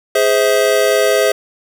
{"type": "chord", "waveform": "square", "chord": "Ab augmented", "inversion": "none", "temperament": "just", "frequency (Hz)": [415.3, 519.1, 648.9], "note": ["Ab4", "C5", "E5"], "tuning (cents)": [0, -14, -27], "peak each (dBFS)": -16, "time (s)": [0.15, 1.32], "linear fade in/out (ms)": 5, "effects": []}